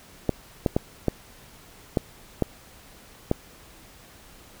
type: clicks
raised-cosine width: 2 ms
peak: -7 dBFS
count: 7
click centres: 0.293 / 0.662 / 0.765 / 1.083 / 1.972 / 2.423 / 3.314 s
effects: pink hiss -50 dBFS RMS until 4.6 s